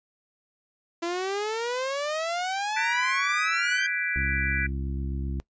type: exponential sweep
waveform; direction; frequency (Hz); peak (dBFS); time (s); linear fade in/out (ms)
sawtooth; up; 334.8 to 1600; -23; 1.02-3.87; 10
type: chord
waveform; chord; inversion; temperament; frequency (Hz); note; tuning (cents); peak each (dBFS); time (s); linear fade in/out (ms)
sine; G# half-diminished seventh; third; equal with one note detuned; 1490.3 / 1661.2 / 1975.5 / 2349; F#6 / G#6 / B6 / D7; +12 / 0 / 0 / 0; -31; 2.76-4.67; 10
type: harmonic tone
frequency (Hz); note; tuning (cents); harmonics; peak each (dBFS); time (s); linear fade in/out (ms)
67.7; C#2; -40; 1 / 2 / 3 / 4 / 5; -29 / -35 / -39 / -41 / -43; 4.16-5.4; 0
effects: noise-tail reverb RT60 0.1 s tail -21 dB re dry + resampled to 16000 Hz